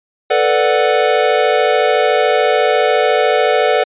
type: chord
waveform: square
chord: B minor seventh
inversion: third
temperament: equal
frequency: 440 / 493.9 / 587.3 / 740 Hz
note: A4 / B4 / D5 / F#5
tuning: 0 / 0 / 0 / 0 cents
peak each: -17 dBFS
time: 0.3-3.84 s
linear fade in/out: 10 ms
effects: resampled to 8000 Hz